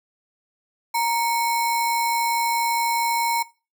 sine tone with sample-and-hold, 932.3 Hz, A#5, in tune, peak -19 dBFS, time 0.94-3.43 s, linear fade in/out 10 ms, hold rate 3150 Hz, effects noise-tail reverb RT60 0.3 s tail -19 dB re dry

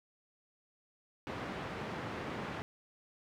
pink band-pass noise, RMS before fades -41 dBFS, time 1.27-2.62 s, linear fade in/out 0 ms, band 120 to 2200 Hz, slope 12 dB/octave, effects none

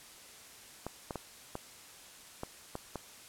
clicks, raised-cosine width 1 ms, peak -23 dBFS, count 7, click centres 0.866 / 1.108 / 1.157 / 1.554 / 2.434 / 2.754 / 2.957 s, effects white hiss -53 dBFS RMS until 3.28 s + low-pass 11000 Hz 12 dB/octave

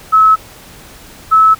sine tone pair in turn, 1294 / 1300.7 Hz, E6 / E6, -32 / -24 cents, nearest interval unison, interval 8 cents, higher second, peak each -4 dBFS, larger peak neither, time 0.12-0.36 / 1.31-1.55 s, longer neither, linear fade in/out 20 ms, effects pink hiss -37 dBFS RMS until 1.59 s

